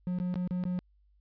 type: tone with dropouts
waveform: triangle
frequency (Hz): 180.1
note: F#3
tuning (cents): -46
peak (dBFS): -27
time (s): 0.07-0.79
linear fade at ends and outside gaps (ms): 0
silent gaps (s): 0.187-0.2 / 0.341-0.357 / 0.475-0.509 / 0.638-0.653
effects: added 50 Hz sine -62 dBFS peak until 1.2 s + resampled to 11025 Hz